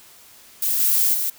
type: noise with level steps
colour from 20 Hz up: violet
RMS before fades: -21 / -18 / -23 dBFS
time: 0.62-1.3 s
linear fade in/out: 5 ms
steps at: 0.79 / 1.13 s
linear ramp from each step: 20 ms
effects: white hiss -48 dBFS RMS until 1.38 s